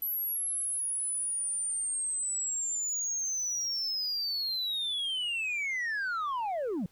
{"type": "linear sweep", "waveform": "sine", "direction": "down", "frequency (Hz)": [11840, 155.56], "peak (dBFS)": -27, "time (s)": [0.02, 6.86], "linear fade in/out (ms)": 2, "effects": ["tanh soft clip ceiling -29 dBFS", "pink hiss -65 dBFS RMS until 6.91 s"]}